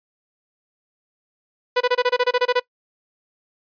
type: tone bursts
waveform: sawtooth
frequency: 494.9 Hz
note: B4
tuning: 4 cents sharp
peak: -11 dBFS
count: 12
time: 1.76-2.599 s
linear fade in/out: 10 ms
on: 47 ms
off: 25 ms
effects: noise-tail reverb RT60 0.1 s tail -22 dB re dry + resampled to 11025 Hz